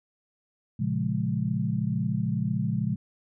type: chord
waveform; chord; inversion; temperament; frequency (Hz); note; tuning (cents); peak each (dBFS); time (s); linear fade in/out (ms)
sine; Bb minor seventh; none; equal; 116.54 / 138.59 / 174.61 / 207.7; Bb2 / Db3 / F3 / Ab3; 0 / 0 / 0 / 0; -30; 0.79-2.96; 10
effects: none